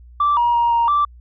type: tone with pitch steps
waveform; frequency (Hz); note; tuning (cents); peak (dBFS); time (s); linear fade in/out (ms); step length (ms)
sine; 1168 / 952 / 943 / 935 / 1169; D6 / A#5 / A#5 / A#5 / D6; -10 / +36 / +20 / +5 / -8; -12; 0.2-1.05; 5; 170
effects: tanh soft clip ceiling -10 dBFS + added 60 Hz sine -40 dBFS peak until 1.2 s